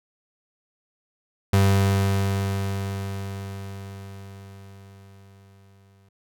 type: tone with exponential decay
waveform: 35% pulse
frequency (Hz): 98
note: G2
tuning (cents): 0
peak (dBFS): -13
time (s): 1.53-6.09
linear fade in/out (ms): 5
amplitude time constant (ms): 990
effects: none